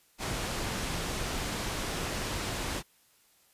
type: low-pass noise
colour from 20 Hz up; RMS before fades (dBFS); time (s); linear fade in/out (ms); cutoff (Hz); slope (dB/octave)
pink; -34; 0.18-2.83; 50; 9100; 12
effects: white hiss -65 dBFS RMS until 3.53 s + resampled to 32000 Hz